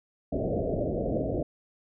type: low-pass noise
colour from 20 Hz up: white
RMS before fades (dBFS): -29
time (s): 0.32-1.43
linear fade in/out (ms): 5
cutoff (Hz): 670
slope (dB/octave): 96
effects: none